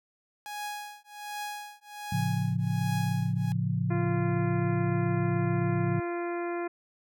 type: tone with tremolo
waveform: sawtooth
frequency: 830.6 Hz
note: G#5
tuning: in tune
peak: -29 dBFS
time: 0.46-3.52 s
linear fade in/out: 0 ms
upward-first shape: triangle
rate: 1.3 Hz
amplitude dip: 100%
type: chord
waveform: sine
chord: A augmented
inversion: none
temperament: equal with one note detuned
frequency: 111.47 / 138.59 / 174.61 Hz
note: A2 / C#3 / E#3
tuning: +23 / 0 / 0 cents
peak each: -30 dBFS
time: 2.12-6 s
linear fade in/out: 5 ms
type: harmonic tone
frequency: 346.1 Hz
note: F4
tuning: 16 cents flat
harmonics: 1 / 2 / 3 / 4 / 5 / 6 / 7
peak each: -31 / -37 / -41 / -43 / -45 / -47 / -48 dBFS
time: 3.9-6.68 s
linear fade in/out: 10 ms
effects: none